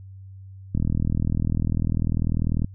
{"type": "click train", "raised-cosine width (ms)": 5, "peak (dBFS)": -11, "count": 77, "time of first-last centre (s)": [0.75, 2.645], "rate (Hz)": 40.1, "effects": ["added 96 Hz sine -39 dBFS peak until 2.74 s"]}